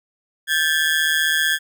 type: ring-modulated tone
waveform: 30% pulse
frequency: 1661.2 Hz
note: G#6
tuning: in tune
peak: -11 dBFS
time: 0.47-1.59 s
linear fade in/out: 50 ms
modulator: 77.8 Hz
effects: none